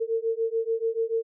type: beating tone pair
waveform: sine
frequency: 450 / 456.9 Hz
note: A4 / A#4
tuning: +39 / -35 cents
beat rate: 6.9 Hz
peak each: -27 dBFS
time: 0-1.23 s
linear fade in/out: 20 ms
effects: none